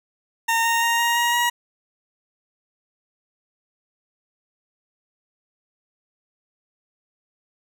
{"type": "tone with pitch steps", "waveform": "20% pulse", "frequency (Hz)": [916, 924, 932, 940.1, 948.3, 956.6], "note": ["A#5", "A#5", "A#5", "A#5", "A#5", "A#5"], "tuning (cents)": [-31, -16, -1, 14, 29, 44], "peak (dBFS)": -13, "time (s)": [0.48, 1.5], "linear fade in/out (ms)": 10, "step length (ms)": 170, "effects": []}